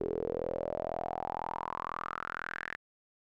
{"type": "tone with band-pass filter sweep", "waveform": "sawtooth", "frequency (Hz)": 42, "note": "E1", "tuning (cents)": 33, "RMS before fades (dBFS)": -37, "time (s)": [0, 2.76], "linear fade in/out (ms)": 10, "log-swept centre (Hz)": [400, 1800], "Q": 6.5, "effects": []}